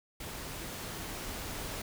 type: noise with level ramp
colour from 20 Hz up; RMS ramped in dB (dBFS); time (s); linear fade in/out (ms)
pink; -42 to -39; 0.2-1.82; 5
effects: none